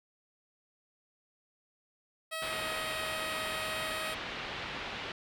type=tone with pitch glide; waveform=10% pulse; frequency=642 to 631.7 Hz; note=E5 to D#5; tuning=-46 to +26 cents; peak=-27 dBFS; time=2.31-4.15 s; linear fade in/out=20 ms; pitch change=-28 cents; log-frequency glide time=2.47-2.56 s
type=low-pass noise; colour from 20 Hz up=white; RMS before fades=-40 dBFS; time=2.42-5.12 s; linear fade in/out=2 ms; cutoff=3400 Hz; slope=24 dB/octave
effects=none